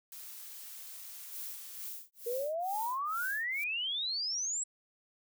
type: noise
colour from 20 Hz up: blue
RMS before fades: -47 dBFS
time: 0.12-1.89 s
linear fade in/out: 2 ms
type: noise with tremolo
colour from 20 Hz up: violet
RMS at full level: -42 dBFS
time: 1.32-3.64 s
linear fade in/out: 2 ms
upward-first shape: sine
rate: 2.2 Hz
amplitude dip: 100%
type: exponential sweep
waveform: sine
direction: up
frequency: 460.3 to 7890 Hz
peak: -32 dBFS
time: 2.26-4.64 s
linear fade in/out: 10 ms
effects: none